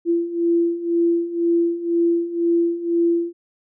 sine beating tone pair, 338.4 / 340.4 Hz, E4 / F4, +45 / -44 cents, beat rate 2 Hz, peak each -22 / -18 dBFS, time 0.05-3.33 s, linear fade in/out 50 ms, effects none

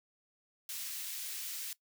white high-pass noise, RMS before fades -41 dBFS, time 0.69-1.73 s, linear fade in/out 2 ms, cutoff 2300 Hz, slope 12 dB/octave, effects noise-tail reverb RT60 0.1 s tail -19 dB re dry

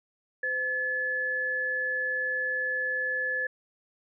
sine tone pair together, 511 / 1718.8 Hz, C5 / A6, -41 / -41 cents, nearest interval octave + major sixth, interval 2100 cents, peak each -36 / -27 dBFS, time 0.43-3.47 s, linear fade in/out 5 ms, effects none

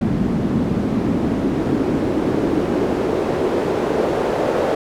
pink noise with band-pass filter sweep, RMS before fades -19 dBFS, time 0.01-4.75 s, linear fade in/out 5 ms, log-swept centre 200 to 520 Hz, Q 2, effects none

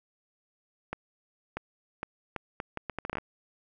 accelerating click train, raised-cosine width 0.5 ms, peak -18 dBFS, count 14, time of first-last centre 0.93-3.184 s, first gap 640 ms, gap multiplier 0.72, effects none

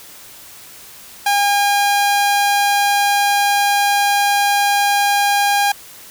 sawtooth tone, 810 Hz, G#5, 43 cents flat, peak -9 dBFS, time 1.26-5.72 s, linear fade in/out 5 ms, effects white hiss -39 dBFS RMS until 6.1 s

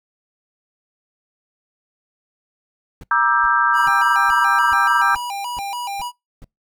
brown noise bursts, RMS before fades -36 dBFS, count 9, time 3.01-6.444 s, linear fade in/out 2 ms, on 26 ms, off 400 ms
sine chord, E half-diminished seventh, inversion second, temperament just, 949.3 / 1186.7 / 1318.5 / 1582.2 Hz, Bb5 / D6 / E6 / G6, +31 / +18 / 0 / +16 cents, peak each -19 / -19 / -19 / -18 dBFS, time 3.11-5.15 s, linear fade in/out 2 ms
square tone with vibrato, 880 Hz, A5, in tune, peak -25 dBFS, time 3.73-6.12 s, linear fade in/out 50 ms, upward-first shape square, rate 3.5 Hz, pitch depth 170 cents each way
effects noise-tail reverb RT60 0.2 s tail -26 dB re dry

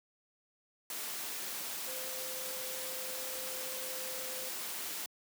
sine tone in noise, 517 Hz, C5, 21 cents flat, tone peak -46 dBFS, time 1.87-4.49 s, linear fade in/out 2 ms, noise white, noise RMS -40 dBFS, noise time 0.9-5.06 s, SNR -9 dB, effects high-pass 200 Hz 12 dB/octave

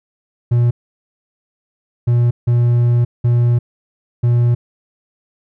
triangle tone bursts at uneven times, 120 Hz, B2, 49 cents flat, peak -8 dBFS, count 5, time 0.51-0.71 / 2.07-2.31 / 2.47-3.05 / 3.24-3.59 / 4.23-4.55 s, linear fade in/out 10 ms, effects none

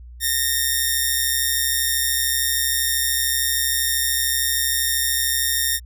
5% pulse tone with amplitude modulation, 1834 Hz, A#6, 29 cents flat, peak -6 dBFS, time 0.2-5.8 s, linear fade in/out 50 ms, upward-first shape sine, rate 133 Hz, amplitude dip 45%, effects added 60 Hz sine -37 dBFS peak until 5.85 s

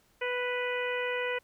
harmonic tone, 493.9 Hz, B4, in tune, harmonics 1 / 2 / 3 / 4 / 5 / 6, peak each -32 / -39 / -38 / -36 / -38 / -43 dBFS, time 0.21-1.39 s, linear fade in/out 10 ms, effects pink hiss -67 dBFS RMS until 1.43 s

